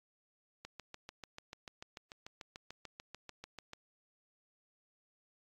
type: click train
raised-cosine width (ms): 0.2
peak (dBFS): -29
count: 22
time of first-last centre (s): 0.65-3.734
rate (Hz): 6.81
effects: AAC 32 kbps